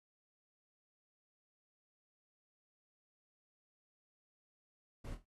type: noise with echo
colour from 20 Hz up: brown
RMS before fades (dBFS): -44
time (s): 5.04-5.15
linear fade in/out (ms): 10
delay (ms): 25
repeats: 4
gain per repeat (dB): -8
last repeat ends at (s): 5.25
effects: noise-tail reverb RT60 0.1 s tail -19 dB re dry + AAC 32 kbps